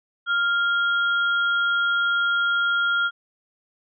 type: tone pair together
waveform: sine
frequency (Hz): 1396.9 / 3279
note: F6 / G#7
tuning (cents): 0 / -23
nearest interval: octave + minor third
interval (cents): 1477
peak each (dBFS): -19 / -29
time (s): 0.26-3.11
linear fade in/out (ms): 50
effects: none